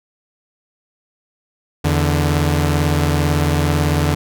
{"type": "tone pair together", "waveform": "sawtooth", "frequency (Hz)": [82.41, 146.83], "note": ["E2", "D3"], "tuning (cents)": [0, 0], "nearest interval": "minor seventh", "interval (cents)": 1000, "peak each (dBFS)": -13, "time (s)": [1.84, 4.15], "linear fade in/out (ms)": 10, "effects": []}